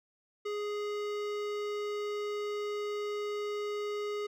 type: tone with hard clipping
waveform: sine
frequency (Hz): 415.3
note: G#4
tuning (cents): 0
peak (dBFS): -35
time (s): 0.45-4.27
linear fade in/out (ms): 10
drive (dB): 18
effects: none